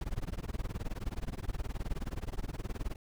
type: noise with tremolo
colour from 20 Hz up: brown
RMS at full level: -33 dBFS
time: 0.01-2.96 s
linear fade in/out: 2 ms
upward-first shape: sine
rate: 19 Hz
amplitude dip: 100%
effects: none